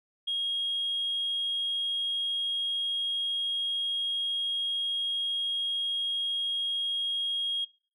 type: tone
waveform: sine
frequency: 3269 Hz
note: G#7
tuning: 28 cents flat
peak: -27 dBFS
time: 0.27-7.65 s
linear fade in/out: 10 ms
effects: noise-tail reverb RT60 0.4 s tail -21 dB re dry + tanh soft clip ceiling -23 dBFS